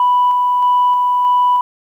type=tone with tremolo; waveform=sine; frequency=987.8 Hz; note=B5; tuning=in tune; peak=-8 dBFS; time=0-1.61 s; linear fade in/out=2 ms; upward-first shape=square; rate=1.6 Hz; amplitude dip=25%; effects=tanh soft clip ceiling -6 dBFS + 8-bit